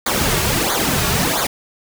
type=noise with flanger; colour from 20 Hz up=pink; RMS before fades=-18 dBFS; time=0.06-1.47 s; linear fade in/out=5 ms; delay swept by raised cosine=0.36 to 3.96 ms; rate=1.5 Hz; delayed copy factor=-0.85; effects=none